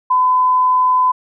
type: tone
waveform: sine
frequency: 1011 Hz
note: B5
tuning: 40 cents sharp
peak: -10 dBFS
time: 0.1-1.12 s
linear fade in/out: 10 ms
effects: none